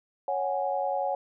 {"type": "chord", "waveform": "sine", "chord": "C# suspended fourth", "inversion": "none", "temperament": "equal", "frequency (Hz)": [554.4, 740, 830.6], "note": ["C#5", "F#5", "G#5"], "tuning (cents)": [0, 0, 0], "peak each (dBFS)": [-30, -30, -31], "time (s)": [0.28, 1.15], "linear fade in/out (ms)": 2, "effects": []}